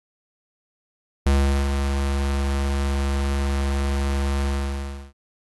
square tone with ADSR envelope, 69.3 Hz, C#2, in tune, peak -15 dBFS, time 1.26-5.13 s, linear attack 4 ms, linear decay 410 ms, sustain -6 dB, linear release 660 ms, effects AAC 32 kbps

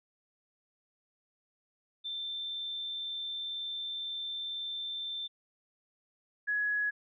sine tone pair in turn, 3559 / 1679.6 Hz, A7 / G#6, +19 / +19 cents, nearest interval octave + minor second, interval 1300 cents, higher first, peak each -35 / -28 dBFS, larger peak second, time 2.04-5.28 / 6.47-6.91 s, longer first, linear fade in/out 20 ms, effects none

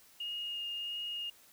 sine tone with vibrato, 2847 Hz, F7, 33 cents sharp, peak -36 dBFS, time 0.2-1.3 s, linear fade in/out 5 ms, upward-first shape sine, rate 1.5 Hz, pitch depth 10 cents each way, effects white hiss -61 dBFS RMS until 1.52 s

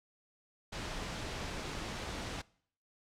pink noise, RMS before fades -40 dBFS, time 0.72-2.42 s, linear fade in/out 10 ms, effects noise-tail reverb RT60 0.6 s tail -23 dB re dry + low-pass 6000 Hz 12 dB/octave

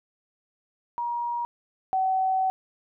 sine tone pair in turn, 951 / 757.6 Hz, A#5 / F#5, +34 / +41 cents, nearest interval major third, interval 393 cents, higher first, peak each -26 / -21 dBFS, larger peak second, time 0.98-1.45 / 1.93-2.5 s, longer second, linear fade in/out 0 ms, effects none

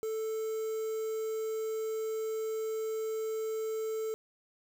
triangle tone with quantisation, 440 Hz, A4, in tune, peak -30 dBFS, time 0.03-4.14 s, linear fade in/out 0 ms, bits 8, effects none

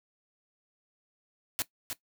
white noise with echo, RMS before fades -30 dBFS, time 1.59-1.62 s, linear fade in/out 0 ms, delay 310 ms, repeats 1, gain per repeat -6 dB, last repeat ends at 1.93 s, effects noise-tail reverb RT60 0.1 s tail -17 dB re dry

